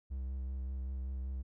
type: tone with vibrato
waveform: triangle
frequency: 65.41 Hz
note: C2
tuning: in tune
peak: -34 dBFS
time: 0.1-1.43 s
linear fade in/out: 20 ms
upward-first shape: sine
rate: 5.2 Hz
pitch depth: 27 cents each way
effects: none